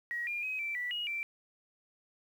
sine tone with pitch steps, 1902 / 2407 / 2532 / 2337 / 1961 / 2888 / 2345 Hz, A#6 / D7 / D#7 / D7 / B6 / F#7 / D7, +34 / +42 / +30 / -9 / -13 / -43 / -3 cents, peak -33 dBFS, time 0.11-1.23 s, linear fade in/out 0 ms, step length 160 ms, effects 10-bit

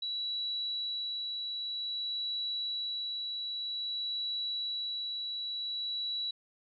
sine tone with tremolo, 3922 Hz, B7, 13 cents flat, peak -32 dBFS, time 0.02-6.31 s, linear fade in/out 5 ms, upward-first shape sine, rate 0.52 Hz, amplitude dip 25%, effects none

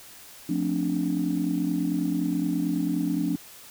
sine chord, D minor seventh, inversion first, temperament just, 176.2 / 220.2 / 264.3 / 293.7 Hz, F3 / A3 / C4 / D4, +16 / +2 / +18 / 0 cents, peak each -28 / -32 / -29 / -26 dBFS, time 0.49-3.36 s, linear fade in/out 5 ms, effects tanh soft clip ceiling -15 dBFS + white hiss -47 dBFS RMS until 3.7 s

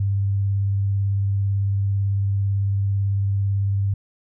sine tone with vibrato, 99 Hz, G2, 18 cents sharp, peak -18 dBFS, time 0-3.94 s, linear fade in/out 5 ms, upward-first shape sine, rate 18 Hz, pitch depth 15 cents each way, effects none

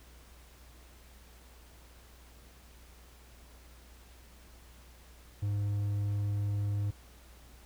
triangle tone, 102.1 Hz, G#2, 29 cents flat, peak -27 dBFS, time 5.42-6.91 s, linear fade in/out 10 ms, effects added 60 Hz sine -54 dBFS peak until 7.65 s + pink hiss -59 dBFS RMS until 7.65 s

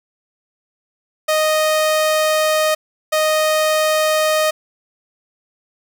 sawtooth tone bursts at uneven times, 621 Hz, D#5, 3 cents flat, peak -10 dBFS, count 2, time 1.28-2.75 / 3.12-4.51 s, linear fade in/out 10 ms, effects none

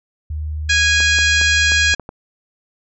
sine tone, 76.5 Hz, D#2, 29 cents flat, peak -21 dBFS, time 0.3-1.94 s, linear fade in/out 5 ms
harmonic tone, 825 Hz, G#5, 12 cents flat, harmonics 2 / 3 / 4 / 5 / 6 / 7 / 8 / 9, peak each -15 / -19 / -21 / -23 / -25 / -26 / -27 / -28 dBFS, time 0.69-1.95 s, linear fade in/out 10 ms
clicks, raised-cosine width 1 ms, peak -16 dBFS, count 7, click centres 1.004 / 1.187 / 1.414 / 1.719 / 1.94 / 1.997 / 2.091 s
effects none

